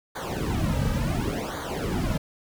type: noise with flanger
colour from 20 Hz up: brown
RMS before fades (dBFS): -27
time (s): 0.15-2.18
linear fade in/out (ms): 10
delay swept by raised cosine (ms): 0.37 to 2.87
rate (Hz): 0.7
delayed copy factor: -1
effects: none

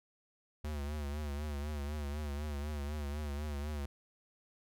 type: tone with vibrato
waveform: square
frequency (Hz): 73.42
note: D2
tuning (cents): 0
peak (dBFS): -37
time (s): 0.64-3.86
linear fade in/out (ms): 5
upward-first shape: triangle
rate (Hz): 4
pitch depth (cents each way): 81
effects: none

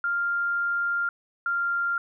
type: tone pair in turn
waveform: sine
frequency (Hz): 1396.9 / 1391.8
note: F6 / F6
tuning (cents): 0 / -6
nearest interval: unison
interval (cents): 6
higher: first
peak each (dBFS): -23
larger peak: neither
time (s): 0.04-1.09 / 1.46-1.98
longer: first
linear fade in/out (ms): 2
effects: none

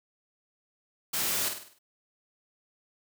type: noise with echo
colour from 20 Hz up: white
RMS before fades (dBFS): -30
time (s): 1.13-1.49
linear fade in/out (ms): 10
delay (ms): 50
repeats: 6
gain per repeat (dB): -6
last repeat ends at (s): 1.79
effects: high-pass 100 Hz 12 dB/octave

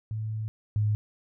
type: tone pair in turn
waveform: sine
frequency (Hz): 109.1 / 105.75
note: A2 / G#2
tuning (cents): -14 / +32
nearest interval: minor second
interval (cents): 54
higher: first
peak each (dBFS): -29 / -22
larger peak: second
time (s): 0.11-0.48 / 0.76-0.95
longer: first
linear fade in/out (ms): 0
effects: none

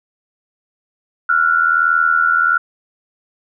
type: tone pair together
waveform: sine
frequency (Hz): 1368 / 1449.3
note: F6 / F#6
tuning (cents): -36 / -36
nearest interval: minor second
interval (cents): 100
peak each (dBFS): -14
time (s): 1.29-2.58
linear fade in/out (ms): 5
effects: none

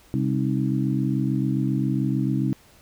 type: harmonic tone with a mistuned harmonic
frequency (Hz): 67.1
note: C2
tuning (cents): +44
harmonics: 2 / 3 / 4 / 5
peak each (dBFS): -24 / -26 / -27 / -28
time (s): 0.14-2.53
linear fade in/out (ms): 0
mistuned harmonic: 5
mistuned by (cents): -100
effects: pink hiss -54 dBFS RMS until 2.81 s

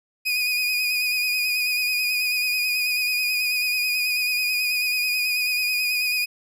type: tone with vibrato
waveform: 30% pulse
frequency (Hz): 2478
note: D#7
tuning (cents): -8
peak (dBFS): -18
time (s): 0.25-6.26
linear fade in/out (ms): 20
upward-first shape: sine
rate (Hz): 9.2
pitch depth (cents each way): 32
effects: none

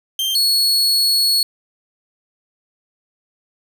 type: tone pair in turn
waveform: 40% pulse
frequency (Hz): 3158 / 4365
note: G7 / C#8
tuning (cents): +12 / -28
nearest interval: tritone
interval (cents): 560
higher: second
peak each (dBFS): -17 / -12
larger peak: second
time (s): 0.19-0.35 / 0.35-1.43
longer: second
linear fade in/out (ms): 2
effects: none

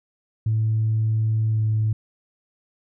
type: tone with pitch glide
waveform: sine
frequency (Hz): 110 to 108.86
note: A2 to A2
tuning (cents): 0 to -18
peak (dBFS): -17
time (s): 0.46-1.93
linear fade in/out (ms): 5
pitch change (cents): -18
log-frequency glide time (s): 1.51-1.61
effects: tanh soft clip ceiling -14 dBFS

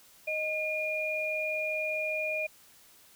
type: tone pair together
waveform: sine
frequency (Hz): 622.3 / 2425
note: D#5 / D#7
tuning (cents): 0 / -45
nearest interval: 2 octaves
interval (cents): 2355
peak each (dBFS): -33 / -31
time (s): 0.27-2.47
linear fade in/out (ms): 10
effects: white hiss -58 dBFS RMS until 3.15 s

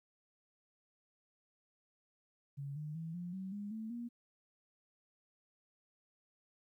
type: tone with pitch steps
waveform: sine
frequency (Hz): 140.4 / 151.35 / 163.15 / 175.87 / 189.59 / 204.4 / 220.3 / 237.5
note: C#3 / D#3 / E3 / F3 / F#3 / G#3 / A3 / A#3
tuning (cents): +22 / -48 / -18 / +12 / +42 / -27 / +2 / +33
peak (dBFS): -40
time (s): 2.57-4.09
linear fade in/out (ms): 20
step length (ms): 190
effects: 13-bit

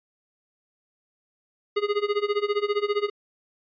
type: tone with tremolo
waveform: square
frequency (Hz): 412.3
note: G#4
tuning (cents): -13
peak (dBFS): -20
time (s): 1.76-3.1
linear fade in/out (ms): 10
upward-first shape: sine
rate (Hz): 15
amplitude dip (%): 90
effects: resampled to 11025 Hz

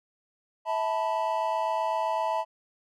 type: chord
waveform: triangle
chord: E suspended fourth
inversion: none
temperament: equal with one note detuned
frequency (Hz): 649.1 / 880 / 987.8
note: E5 / A5 / B5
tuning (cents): -27 / 0 / 0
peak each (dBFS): -28 / -27 / -29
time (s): 0.65-2.45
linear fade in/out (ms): 50
effects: none

